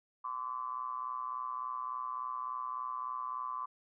triangle ring-modulated tone, 61.74 Hz, B1, in tune, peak -31 dBFS, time 0.24-3.66 s, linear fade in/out 10 ms, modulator 1090 Hz, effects none

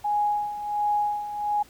sine tone with tremolo, 830.6 Hz, G#5, in tune, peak -20 dBFS, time 0.04-1.63 s, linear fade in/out 10 ms, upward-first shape sine, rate 1.4 Hz, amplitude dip 70%, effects pink hiss -53 dBFS RMS until 1.69 s

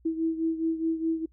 sine beating tone pair, 324.1 / 328.9 Hz, E4 / E4, -29 / -4 cents, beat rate 4.8 Hz, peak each -26 / -31 dBFS, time 0.05-1.26 s, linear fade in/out 10 ms, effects noise-tail reverb RT60 0.1 s tail -24 dB re dry + added 60 Hz sine -57 dBFS peak until 1.32 s

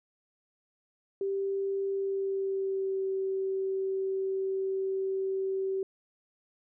sine tone with pitch glide, 392 to 384.2 Hz, G4 to G4, 0 to -35 cents, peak -28 dBFS, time 1.21-5.83 s, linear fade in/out 2 ms, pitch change -35 cents, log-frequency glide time 1.91-3.05 s, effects none

